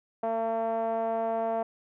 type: tone with low-pass filter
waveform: 5% pulse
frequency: 226.1 Hz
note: A3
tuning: 47 cents sharp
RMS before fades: -29 dBFS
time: 0.23-1.63 s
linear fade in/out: 5 ms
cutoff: 700 Hz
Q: 3.8
effects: none